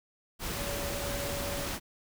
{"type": "tone in noise", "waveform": "sine", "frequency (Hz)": 568, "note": "C#5", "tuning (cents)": 42, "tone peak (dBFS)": -38, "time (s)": [0.55, 1.69], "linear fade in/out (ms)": 50, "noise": "pink", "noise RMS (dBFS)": -35, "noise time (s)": [0.39, 1.8], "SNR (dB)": -6, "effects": []}